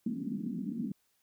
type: band-pass noise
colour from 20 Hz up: white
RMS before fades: -36 dBFS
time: 0.06-0.92 s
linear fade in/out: 5 ms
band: 180 to 270 Hz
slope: 48 dB/octave
effects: white hiss -74 dBFS RMS until 1.22 s